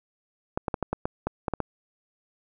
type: clicks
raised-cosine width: 1 ms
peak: -12 dBFS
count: 10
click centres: 0.575 / 0.682 / 0.742 / 0.827 / 0.93 / 1.055 / 1.27 / 1.482 / 1.537 / 1.603 s
effects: none